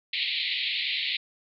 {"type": "band-pass noise", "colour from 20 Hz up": "white", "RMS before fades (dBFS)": -29, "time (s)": [0.13, 1.17], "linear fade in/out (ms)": 5, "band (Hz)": [2000, 4300], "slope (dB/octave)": 96, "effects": []}